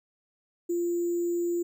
sine tone with sample-and-hold, 345.7 Hz, F4, 18 cents flat, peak -25 dBFS, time 0.69-1.63 s, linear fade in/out 10 ms, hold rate 7350 Hz, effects none

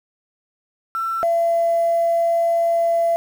sine tone pair in turn, 1341 / 675.2 Hz, E6 / E5, +29 / +41 cents, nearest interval octave, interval 1188 cents, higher first, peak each -20 / -14 dBFS, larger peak second, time 0.95-1.23 / 1.23-3.16 s, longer second, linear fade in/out 0 ms, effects tanh soft clip ceiling -11 dBFS + 7-bit

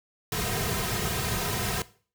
pink noise with comb filter, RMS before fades -29 dBFS, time 0.32-1.82 s, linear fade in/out 2 ms, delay 3.5 ms, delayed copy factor -0.85, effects noise-tail reverb RT60 0.4 s tail -17 dB re dry

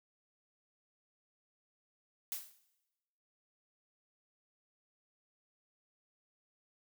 blue noise with exponential decay, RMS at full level -36 dBFS, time 2.32-2.59 s, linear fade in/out 0 ms, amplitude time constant 58 ms, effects noise-tail reverb RT60 1.0 s tail -17 dB re dry

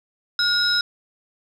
sine tone cluster, 1432 / 3845 / 5150 Hz, F6 / B7 / E8, +43 / -47 / -41 cents, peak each -21 dBFS, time 0.39-0.81 s, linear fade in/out 2 ms, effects tanh soft clip ceiling -10 dBFS

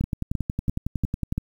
two click trains, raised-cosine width 5 ms, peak -12 / -13 dBFS, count 5 / 15, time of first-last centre 0.01-1.38 / 0.04-1.324 s, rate 2.92 / 10.9 Hz, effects 8-bit

